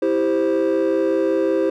triangle chord, C major, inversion first, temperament just, 327 / 392.4 / 523.3 Hz, E4 / G4 / C5, -14 / +2 / 0 cents, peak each -18 dBFS, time 0.02-1.7 s, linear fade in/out 5 ms, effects tanh soft clip ceiling -8 dBFS

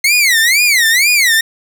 sawtooth tone with vibrato, 2093 Hz, C7, in tune, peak -5 dBFS, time 0.04-1.41 s, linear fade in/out 5 ms, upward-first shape sine, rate 2.1 Hz, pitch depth 280 cents each way, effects none

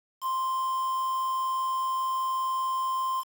triangle tone with quantisation, 1046.5 Hz, C6, in tune, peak -24 dBFS, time 0.21-3.24 s, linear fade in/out 50 ms, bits 7, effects none

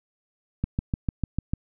click train, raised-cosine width 5 ms, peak -12 dBFS, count 7, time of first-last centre 0.64-1.536 s, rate 6.7 Hz, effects none

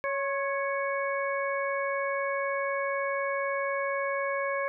harmonic tone with a mistuned harmonic, 556 Hz, C#5, 5 cents sharp, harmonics 1 / 2 / 3 / 4, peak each -30 / -33 / -35 / -36 dBFS, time 0.04-4.68 s, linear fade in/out 0 ms, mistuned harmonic 2, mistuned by -41 cents, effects none

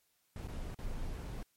brown noise with dropouts, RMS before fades -40 dBFS, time 0.36-1.43 s, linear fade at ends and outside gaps 2 ms, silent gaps 0.473-0.483 / 0.746-0.787 s, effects white hiss -75 dBFS RMS until 1.56 s + MP3 64 kbps

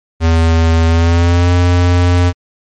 square tone with pitch glide, 82.1 to 88.5 Hz, E2 to F2, -6 to +23 cents, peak -8 dBFS, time 0.2-2.33 s, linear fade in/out 50 ms, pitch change +129 cents, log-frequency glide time 0.86-1.51 s, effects low-pass 6000 Hz 12 dB/octave + MP3 48 kbps

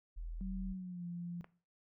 sine tone, 41.2 Hz, E1, in tune, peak -40 dBFS, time 0.16-0.74 s, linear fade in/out 20 ms
sine tone with pitch glide, 190.1 to 173.32 Hz, F#3 to F3, +47 to -13 cents, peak -40 dBFS, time 0.41-1.41 s, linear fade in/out 0 ms, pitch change -160 cents, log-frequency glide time 0.7-1.05 s
click, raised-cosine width 0.5 ms, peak -36 dBFS, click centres 1.444 s
effects noise-tail reverb RT60 0.4 s tail -18 dB re dry

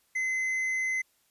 triangle tone with tanh clipping, 2049 Hz, C7, 37 cents flat, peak -28 dBFS, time 0.15-1.02 s, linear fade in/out 10 ms, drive 10 dB, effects white hiss -69 dBFS RMS until 1.3 s + resampled to 32000 Hz

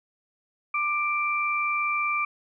sine tone pair together, 1185.7 / 2349 Hz, D6 / D7, +16 / 0 cents, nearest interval octave, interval 1184 cents, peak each -26 dBFS, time 0.74-2.25 s, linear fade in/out 5 ms, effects none

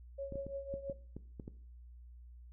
sine tone with tremolo, 552 Hz, C#5, 7 cents flat, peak -36 dBFS, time 0.18-0.93 s, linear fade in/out 10 ms, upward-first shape triangle, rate 5.9 Hz, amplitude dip 85%
clicks, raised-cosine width 3 ms, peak -31 dBFS, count 8, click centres 0.323 / 0.356 / 0.466 / 0.74 / 0.898 / 1.166 / 1.398 / 1.479 s
effects noise-tail reverb RT60 0.5 s tail -17 dB re dry + added 60 Hz sine -51 dBFS peak until 2.52 s

